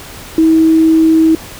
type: tone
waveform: sine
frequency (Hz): 321.4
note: E4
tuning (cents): -44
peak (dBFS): -5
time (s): 0.38-1.35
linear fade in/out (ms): 2
effects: pink hiss -31 dBFS RMS until 1.59 s